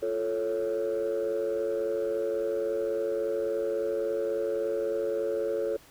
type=chord; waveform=sine; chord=F augmented; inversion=none; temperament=equal; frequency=349.2 / 440 / 554.4 Hz; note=F4 / A4 / C#5; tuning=0 / 0 / 0 cents; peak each=-33 / -28 / -29 dBFS; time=0.02-5.77 s; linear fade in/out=10 ms; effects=tanh soft clip ceiling -22 dBFS + pink hiss -55 dBFS RMS until 5.9 s